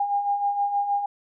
sine beating tone pair, 804 / 810.4 Hz, G5 / G#5, +44 / -43 cents, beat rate 6.4 Hz, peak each -30 / -22 dBFS, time 0-1.06 s, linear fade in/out 5 ms, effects none

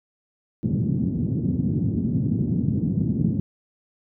pink band-pass noise, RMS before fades -23 dBFS, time 0.63-3.4 s, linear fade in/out 0 ms, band 110 to 250 Hz, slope 24 dB/octave, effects none

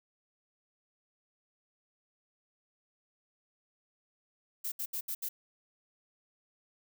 violet noise bursts at uneven times, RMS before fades -36 dBFS, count 5, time 4.64-4.72 / 4.79-4.86 / 4.93-5.01 / 5.08-5.15 / 5.22-5.29 s, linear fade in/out 10 ms, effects none

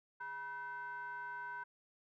triangle ring-modulated tone, 280 Hz, C#4, 18 cents sharp, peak -37 dBFS, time 0.2-1.64 s, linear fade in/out 10 ms, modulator 1250 Hz, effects none

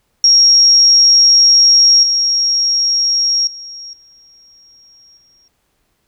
sine tone with level steps, 5588 Hz, F8, in tune, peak -5 / -11 / -28 / -43 / -49 dBFS, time 0.24-5.48 s, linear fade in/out 2 ms, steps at 2.03 / 3.47 / 3.93 / 5.17 s, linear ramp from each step 2 ms, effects pink hiss -64 dBFS RMS until 6.07 s

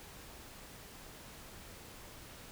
silence, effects pink hiss -52 dBFS RMS until 2.51 s

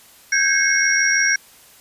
sine tone cluster, 1557 / 1643 / 2173 / 5630 Hz, G6 / G#6 / C#7 / F8, -12 / -19 / -35 / +13 cents, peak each -20 dBFS, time 0.32-1.36 s, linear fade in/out 5 ms, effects white hiss -48 dBFS RMS until 1.8 s + resampled to 32000 Hz

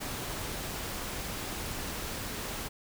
pink noise, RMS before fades -37 dBFS, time 0-2.69 s, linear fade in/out 20 ms, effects none

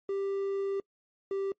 triangle tone pair in turn, 393.7 / 391.5 Hz, G4 / G4, +8 / -2 cents, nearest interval unison, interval 10 cents, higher first, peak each -27 dBFS, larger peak neither, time 0.09-0.8 / 1.31-1.52 s, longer first, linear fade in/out 2 ms, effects noise-tail reverb RT60 0.1 s tail -26 dB re dry + MP3 32 kbps

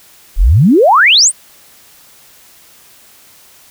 sine exponential sweep, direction up, 31.86 to 9540 Hz, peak -4 dBFS, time 0.36-1.32 s, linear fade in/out 50 ms, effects white hiss -43 dBFS RMS until 3.7 s

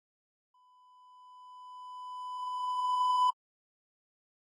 triangle tone with exponential growth, 1000 Hz, B5, 21 cents sharp, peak -21 dBFS, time 0.54-3.3 s, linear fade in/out 5 ms, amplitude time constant 600 ms, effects AAC 32 kbps

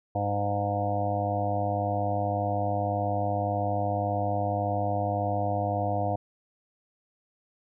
harmonic tone with a mistuned harmonic, 101.8 Hz, G#2, 34 cents flat, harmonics 1 / 2 / 3 / 5 / 6 / 7 / 8 / 9, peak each -30 / -38 / -36 / -34 / -34 / -29 / -40 / -40 dBFS, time 0.15-6.16 s, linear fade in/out 5 ms, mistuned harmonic 8, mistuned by -43 cents, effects none

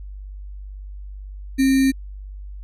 sine tone with sample-and-hold, 268 Hz, C4, 42 cents sharp, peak -13 dBFS, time 1.58-1.92 s, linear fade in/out 20 ms, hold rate 2100 Hz, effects added 49 Hz sine -32 dBFS peak until 2.63 s + resampled to 32000 Hz

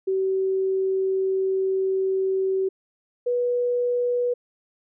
sine tone pair in turn, 381.8 / 488.2 Hz, G4 / B4, -46 / -20 cents, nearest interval major third, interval 426 cents, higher second, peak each -20 dBFS, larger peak neither, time 0.07-2.69 / 3.26-4.34 s, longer first, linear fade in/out 10 ms, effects none

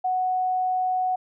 sine tone, 740 Hz, F#5, in tune, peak -21 dBFS, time 0.04-1.16 s, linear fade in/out 10 ms, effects none

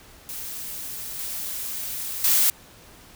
blue noise with level steps, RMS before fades -34 / -31 / -19 dBFS, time 0.29-2.5 s, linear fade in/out 0 ms, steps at 1.19 / 2.24 s, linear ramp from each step 2 ms, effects pink hiss -49 dBFS RMS until 3.15 s

